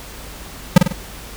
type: tone with echo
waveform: square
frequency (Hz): 179.1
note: F3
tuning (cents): +44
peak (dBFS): -3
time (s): 0.76-0.78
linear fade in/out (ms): 5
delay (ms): 49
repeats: 3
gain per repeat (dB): -6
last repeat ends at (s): 0.927
effects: added 50 Hz sine -37 dBFS peak until 1.36 s + pink hiss -36 dBFS RMS until 1.36 s